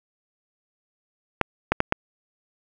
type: clicks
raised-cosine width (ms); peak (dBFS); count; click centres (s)
0.5; -3; 4; 1.413 / 1.72 / 1.804 / 1.924
effects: none